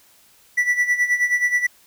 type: tone with tremolo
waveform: triangle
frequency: 1962 Hz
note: B6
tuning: 12 cents flat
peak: -12 dBFS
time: 0.57-1.67 s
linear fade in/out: 10 ms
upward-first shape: sine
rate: 9.4 Hz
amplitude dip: 75%
effects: white hiss -54 dBFS RMS until 1.86 s